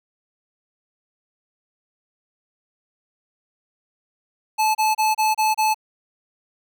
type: tone bursts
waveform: square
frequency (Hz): 867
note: A5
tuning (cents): -26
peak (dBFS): -17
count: 6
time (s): 4.58-5.745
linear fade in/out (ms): 20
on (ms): 170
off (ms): 29
effects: none